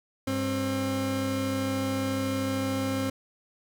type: tone pair together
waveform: 30% pulse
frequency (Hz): 100 / 266.3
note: G2 / C4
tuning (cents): +35 / +31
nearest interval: octave + perfect fourth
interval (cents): 1696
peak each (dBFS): -30 / -25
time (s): 0.27-3.1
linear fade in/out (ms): 5
effects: none